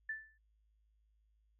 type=tone with exponential decay; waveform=sine; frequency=1760 Hz; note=A6; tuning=in tune; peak=-35 dBFS; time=0.09-0.38 s; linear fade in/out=5 ms; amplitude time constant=61 ms; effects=noise-tail reverb RT60 0.1 s tail -22 dB re dry + added 53 Hz sine -70 dBFS peak until 1.59 s